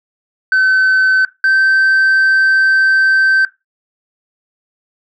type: tone pair in turn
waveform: sine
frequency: 1527 / 1551.9 Hz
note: G6 / G6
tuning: -46 / -18 cents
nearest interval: unison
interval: 28 cents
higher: second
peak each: -6 dBFS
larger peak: neither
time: 0.52-1.25 / 1.44-3.45 s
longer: second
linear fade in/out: 2 ms
effects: noise-tail reverb RT60 0.2 s tail -17 dB re dry + tanh soft clip ceiling -7 dBFS